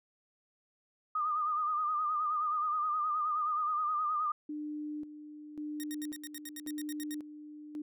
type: tone with vibrato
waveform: sine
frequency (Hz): 1223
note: D#6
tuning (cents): -30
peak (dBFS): -29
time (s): 1.15-4.32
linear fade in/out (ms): 5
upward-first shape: sine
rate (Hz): 9.5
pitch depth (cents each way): 57
type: tone with tremolo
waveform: sine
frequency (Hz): 300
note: D4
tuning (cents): +37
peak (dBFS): -36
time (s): 4.49-7.82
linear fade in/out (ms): 5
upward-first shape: square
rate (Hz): 0.92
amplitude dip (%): 65
type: tone bursts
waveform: 5% pulse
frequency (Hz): 1864.7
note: A#6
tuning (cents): 0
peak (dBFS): -31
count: 13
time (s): 5.8-7.143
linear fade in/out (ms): 0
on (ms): 35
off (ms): 74
effects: none